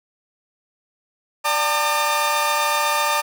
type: tone cluster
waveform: sawtooth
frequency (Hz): 587 / 792 / 904 / 1208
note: D5 / G5 / A5 / D6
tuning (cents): -1 / +18 / +47 / +48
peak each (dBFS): -22 / -27 / -18 / -18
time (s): 1.44-3.22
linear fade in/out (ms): 20
effects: none